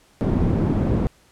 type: low-pass noise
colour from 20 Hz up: white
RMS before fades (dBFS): -20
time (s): 0.21-1.07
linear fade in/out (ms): 0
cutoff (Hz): 250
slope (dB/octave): 12
effects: pink hiss -56 dBFS RMS until 1.31 s + low-pass 11000 Hz 12 dB/octave